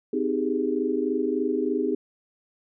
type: chord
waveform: sine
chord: Ab major seventh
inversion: first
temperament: equal with one note detuned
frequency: 257.6 / 311.1 / 392 / 415.3 Hz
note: C4 / Eb4 / G4 / Ab4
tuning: -27 / 0 / 0 / 0 cents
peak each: -28 dBFS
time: 0.13-1.95 s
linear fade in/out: 5 ms
effects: none